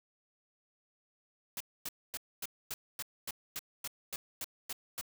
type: noise bursts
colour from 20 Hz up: white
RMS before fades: -39 dBFS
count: 13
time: 1.57-5.012 s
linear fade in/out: 2 ms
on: 34 ms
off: 250 ms
effects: none